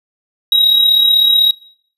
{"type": "tone with amplitude modulation", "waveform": "triangle", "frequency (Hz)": 3824, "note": "A#7", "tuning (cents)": 43, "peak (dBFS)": -4, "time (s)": [0.52, 1.51], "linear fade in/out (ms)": 2, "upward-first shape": "sine", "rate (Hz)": 36, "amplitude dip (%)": 50, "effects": ["noise-tail reverb RT60 0.6 s tail -22 dB re dry", "resampled to 32000 Hz"]}